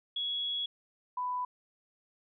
sine tone pair in turn, 3350 / 994.8 Hz, G#7 / B5, +14 / +12 cents, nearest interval octave + major sixth, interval 2102 cents, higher first, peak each -31 / -31 dBFS, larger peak neither, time 0.16-0.66 / 1.17-1.45 s, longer first, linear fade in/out 5 ms, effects none

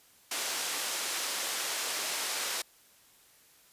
white band-pass noise, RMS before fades -34 dBFS, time 0.31-2.62 s, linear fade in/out 5 ms, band 400 to 8400 Hz, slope 12 dB/octave, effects white hiss -61 dBFS RMS until 3.72 s + resampled to 32000 Hz

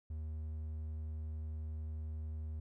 triangle tone, 77.78 Hz, D#2, in tune, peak -37 dBFS, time 0.1-2.6 s, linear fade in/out 5 ms, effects none

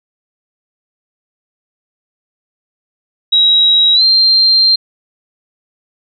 sine tone with pitch glide, 3844 to 4168 Hz, B7 to C8, -48 to -7 cents, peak -6 dBFS, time 3.32-4.76 s, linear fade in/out 10 ms, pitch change +141 cents, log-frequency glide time 3.94-4.03 s, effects none

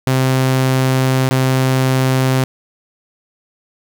sawtooth tone with dropouts, 130.81 Hz, C3, in tune, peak -8 dBFS, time 0.07-2.44 s, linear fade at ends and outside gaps 0 ms, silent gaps 1.29-1.31 s, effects 8-bit

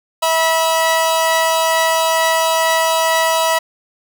sawtooth tone pair together, 650 / 973.9 Hz, E5 / B5, -24 / -24 cents, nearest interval perfect fifth, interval 700 cents, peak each -12 dBFS, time 0.22-3.59 s, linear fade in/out 10 ms, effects none

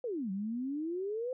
sine exponential two-way sweep, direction down then up, 521 to 186.1 to 521 Hz, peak -33 dBFS, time 0.04-1.33 s, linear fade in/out 2 ms, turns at 0.31 s, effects none

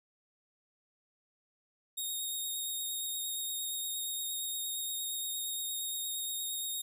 10% pulse tone with vibrato, 3729 Hz, A#7, in tune, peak -28 dBFS, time 1.97-6.82 s, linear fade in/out 10 ms, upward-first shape sine, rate 8.6 Hz, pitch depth 16 cents each way, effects none

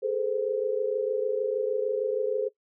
sine tone cluster, 417 / 443.5 / 515 Hz, G#4 / A4 / C5, +7 / +14 / -28 cents, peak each -29 dBFS, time 0.02-2.49 s, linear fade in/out 20 ms, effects noise-tail reverb RT60 0.1 s tail -18 dB re dry

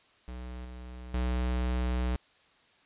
square tone with level steps, 61.9 Hz, B1, 5 cents sharp, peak -39 / -42 / -28 dBFS, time 0.28-2.16 s, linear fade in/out 0 ms, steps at 0.65 / 1.14 s, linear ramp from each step 2 ms, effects white hiss -63 dBFS RMS until 2.85 s + resampled to 8000 Hz

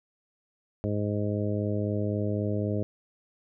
harmonic tone, 103.83 Hz, G#2, in tune, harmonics 1 / 2 / 3 / 4 / 5 / 6, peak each -29 / -32 / -34 / -35 / -36 / -37 dBFS, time 0.84-2.83 s, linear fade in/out 0 ms, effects none

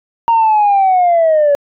sine linear sweep, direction down, 932.3 to 564 Hz, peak -6 dBFS, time 0.28-1.55 s, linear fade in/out 0 ms, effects tanh soft clip ceiling -5 dBFS

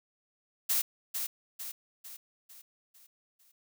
blue noise with echo, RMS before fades -28 dBFS, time 0.69-0.82 s, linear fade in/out 10 ms, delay 450 ms, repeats 6, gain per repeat -6 dB, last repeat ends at 3.52 s, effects none

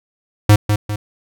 square tone with echo, 104.6 Hz, G#2, 13 cents sharp, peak -6 dBFS, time 0.49-0.56 s, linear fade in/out 5 ms, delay 200 ms, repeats 2, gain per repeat -7 dB, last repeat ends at 0.96 s, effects none

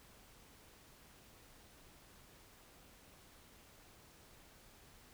silence, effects pink hiss -62 dBFS RMS until 5.13 s

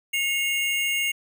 square tone pair together, 2174 / 2800 Hz, C#7 / F7, -34 / +4 cents, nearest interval major third, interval 438 cents, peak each -26 dBFS, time 0.13-1.12 s, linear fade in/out 10 ms, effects none

